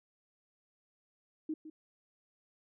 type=tone with echo; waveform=sine; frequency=312.4 Hz; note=D#4; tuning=7 cents sharp; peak=-33 dBFS; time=1.49-1.54 s; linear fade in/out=5 ms; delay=160 ms; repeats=1; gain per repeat=-12 dB; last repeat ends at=1.7 s; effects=none